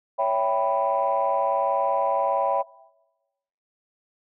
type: chord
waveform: sine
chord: C# half-diminished seventh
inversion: none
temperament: equal with one note detuned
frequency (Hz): 557.9 / 659.3 / 784 / 987.8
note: C#5 / E5 / G5 / B5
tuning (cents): +11 / 0 / 0 / 0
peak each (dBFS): -25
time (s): 0.18-2.63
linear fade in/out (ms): 20
effects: noise-tail reverb RT60 1.0 s tail -21 dB re dry + tanh soft clip ceiling -12 dBFS